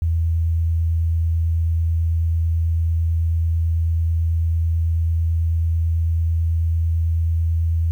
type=tone with vibrato; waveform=sine; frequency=82.41 Hz; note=E2; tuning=in tune; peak=-16 dBFS; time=0.02-7.91 s; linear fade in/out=0 ms; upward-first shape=triangle; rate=9.1 Hz; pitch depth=11 cents each way; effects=9-bit